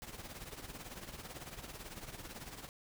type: noise with tremolo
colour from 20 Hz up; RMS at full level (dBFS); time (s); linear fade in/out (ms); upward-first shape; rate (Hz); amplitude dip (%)
pink; -45; 0.02-2.69; 0; triangle; 18; 75
effects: none